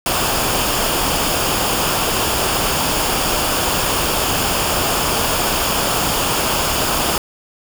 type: noise with comb filter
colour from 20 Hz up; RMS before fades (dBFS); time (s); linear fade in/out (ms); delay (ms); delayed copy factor
pink; -18; 0.06-7.18; 2; 0.5; -0.5
effects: none